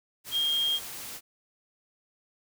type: tone in noise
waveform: sine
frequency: 3226 Hz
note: G7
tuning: 49 cents sharp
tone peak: -24 dBFS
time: 0.31-0.8 s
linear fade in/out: 50 ms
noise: white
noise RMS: -40 dBFS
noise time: 0.24-1.21 s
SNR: +13 dB
effects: none